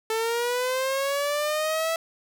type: linear sweep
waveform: sawtooth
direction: up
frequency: 440 to 659.3 Hz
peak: -20 dBFS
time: 0.1-1.96 s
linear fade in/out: 2 ms
effects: none